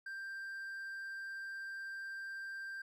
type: tone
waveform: triangle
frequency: 1579 Hz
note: G6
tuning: 12 cents sharp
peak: -40 dBFS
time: 0.06-2.82 s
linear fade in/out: 5 ms
effects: none